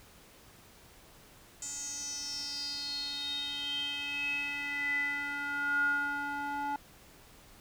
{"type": "tone with band-pass filter sweep", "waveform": "square", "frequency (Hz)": 285.8, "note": "D4", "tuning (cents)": -47, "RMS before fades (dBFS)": -35, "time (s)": [1.62, 6.76], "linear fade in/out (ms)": 2, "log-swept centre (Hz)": [7200, 1000], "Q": 9.6, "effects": ["pink hiss -57 dBFS RMS until 7.6 s"]}